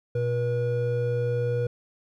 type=tone pair together; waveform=triangle; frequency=120.6 / 482.4 Hz; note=B2 / B4; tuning=-41 / -41 cents; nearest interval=2 octaves; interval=2400 cents; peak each=-24 dBFS; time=0.15-1.67 s; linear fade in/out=5 ms; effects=none

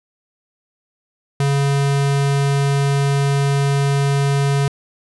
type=tone; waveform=square; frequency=140 Hz; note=C#3; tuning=18 cents sharp; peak=-15 dBFS; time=1.4-4.68 s; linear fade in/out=2 ms; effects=resampled to 24000 Hz

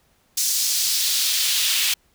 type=noise with high-pass filter sweep; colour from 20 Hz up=pink; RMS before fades=-21 dBFS; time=0.37-1.94 s; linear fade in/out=5 ms; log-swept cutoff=5700 to 2900 Hz; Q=1.6; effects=pink hiss -62 dBFS RMS until 2.14 s

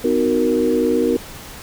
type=chord; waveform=sine; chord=B major seventh; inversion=none; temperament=equal with one note detuned; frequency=253 / 311.1 / 370 / 466.2 Hz; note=B3 / D#4 / F#4 / A#4; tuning=+42 / 0 / 0 / 0 cents; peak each=-20 / -21 / -21 / -18 dBFS; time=0.04-1.17 s; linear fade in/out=5 ms; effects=pink hiss -36 dBFS RMS until 1.62 s

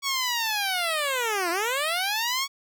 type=linear two-way sweep; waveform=10% pulse; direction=down then up; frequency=1128 to 330 to 1128 Hz; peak=-16 dBFS; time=0.02-2.48 s; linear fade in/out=50 ms; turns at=1.5 s; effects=none

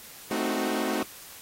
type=chord; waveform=sawtooth; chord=A diminished seventh; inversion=none; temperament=equal; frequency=220 / 261.6 / 311.1 / 370 Hz; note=A3 / C4 / Eb4 / Gb4; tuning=0 / 0 / 0 / 0 cents; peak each=-29 dBFS; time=0.31-1.03 s; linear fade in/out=2 ms; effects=white hiss -46 dBFS RMS until 1.41 s + AAC 48 kbps

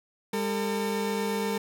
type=tone pair together; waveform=30% pulse; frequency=201.4 / 451.1 Hz; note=G3 / A4; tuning=+47 / +43 cents; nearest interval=octave + major second; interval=1396 cents; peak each=-27 dBFS; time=0.33-1.58 s; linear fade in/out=5 ms; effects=none

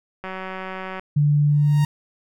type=click train; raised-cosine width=0.5 ms; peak=-17 dBFS; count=143; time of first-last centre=0.24-0.995 s; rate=188 Hz
type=tone; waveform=sine; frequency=146.83 Hz; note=D3; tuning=in tune; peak=-14 dBFS; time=1.16-1.85 s; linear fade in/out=10 ms
type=tone with exponential growth; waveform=sawtooth; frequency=932.3 Hz; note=A#5; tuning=in tune; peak=-24 dBFS; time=1.48-1.85 s; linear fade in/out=1 ms; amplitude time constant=80 ms
effects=none

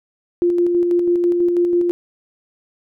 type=tone with tremolo; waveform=sine; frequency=349.2 Hz; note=F4; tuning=in tune; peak=-12 dBFS; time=0.42-1.91 s; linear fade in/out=0 ms; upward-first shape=square; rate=6.1 Hz; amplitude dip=30%; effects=none

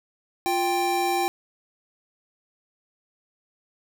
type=tone pair together; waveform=square; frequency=350.7 / 787.3 Hz; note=F4 / G5; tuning=+7 / +7 cents; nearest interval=octave + major second; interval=1400 cents; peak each=-27 / -24 dBFS; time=0.46-1.28 s; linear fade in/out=0 ms; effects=none

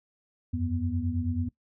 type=tone cluster; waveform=sine; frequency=85.9 / 95.1 / 245 Hz; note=F2 / F#2 / B3; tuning=-28 / +48 / -14 cents; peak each=-31 dBFS; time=0.53-1.49 s; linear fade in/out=10 ms; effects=noise-tail reverb RT60 0.1 s tail -19 dB re dry

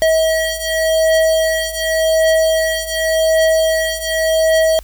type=beating tone pair; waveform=square; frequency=641 / 641.88 Hz; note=E5 / E5; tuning=-49 / -46 cents; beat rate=0.88 Hz; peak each=-18 / -15 dBFS; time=0.02-4.79 s; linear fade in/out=0 ms; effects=added 50 Hz sine -33 dBFS peak until 4.83 s + white hiss -47 dBFS RMS until 4.83 s

